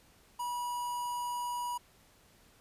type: tone with notch filter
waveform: square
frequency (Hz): 970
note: B5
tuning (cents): -31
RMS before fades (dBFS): -36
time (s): 0.39-1.78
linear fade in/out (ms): 10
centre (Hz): 3800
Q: 0.99
effects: pink hiss -63 dBFS RMS until 2.6 s + resampled to 32000 Hz